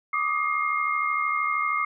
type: tone cluster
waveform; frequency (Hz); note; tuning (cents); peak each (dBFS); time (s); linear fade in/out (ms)
sine; 1169 / 1242 / 2130; D6 / D#6 / C7; -8 / -3 / +30; -27; 0.13-1.85; 5
effects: none